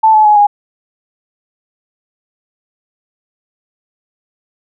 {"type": "tone with pitch steps", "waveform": "sine", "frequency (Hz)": [880, 860.4, 841.2, 822.5], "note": ["A5", "A5", "G#5", "G#5"], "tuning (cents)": [0, -39, 22, -17], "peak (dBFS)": -4, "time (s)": [0.03, 0.47], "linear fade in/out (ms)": 10, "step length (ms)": 110, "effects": []}